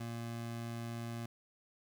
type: tone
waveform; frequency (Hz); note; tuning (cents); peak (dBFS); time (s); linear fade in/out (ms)
25% pulse; 116.54; A#2; 0; -36; 0-1.26; 5
effects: 11-bit